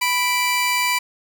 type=tone pair together; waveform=sawtooth; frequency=987.8 / 2339 Hz; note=B5 / D7; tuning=0 / -8 cents; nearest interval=octave + minor third; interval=1492 cents; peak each=-17 dBFS; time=0.01-0.99 s; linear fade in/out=10 ms; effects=none